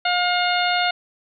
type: harmonic tone with a mistuned harmonic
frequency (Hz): 713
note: F5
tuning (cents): +36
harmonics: 1 / 2 / 3 / 4 / 5 / 6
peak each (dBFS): -21 / -24 / -26 / -27 / -28 / -29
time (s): 0.05-0.91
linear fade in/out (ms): 5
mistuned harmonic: 5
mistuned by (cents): +18
effects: none